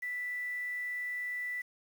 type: tone with quantisation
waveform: sine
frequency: 1975.5 Hz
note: B6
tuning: in tune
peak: -34 dBFS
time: 0.02-1.62 s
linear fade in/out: 10 ms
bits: 9
effects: none